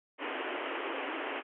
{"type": "band-pass noise", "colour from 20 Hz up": "pink", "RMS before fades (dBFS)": -37, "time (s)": [0.18, 1.43], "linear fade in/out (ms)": 50, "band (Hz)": [270, 3100], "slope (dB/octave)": 96, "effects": []}